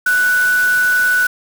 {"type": "tone in noise", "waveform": "sine", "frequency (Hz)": 1484, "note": "F#6", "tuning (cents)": 5, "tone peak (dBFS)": -11, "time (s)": [0.06, 1.27], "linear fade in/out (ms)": 5, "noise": "white", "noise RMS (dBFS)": -27, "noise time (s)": [0.06, 1.27], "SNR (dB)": 13, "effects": []}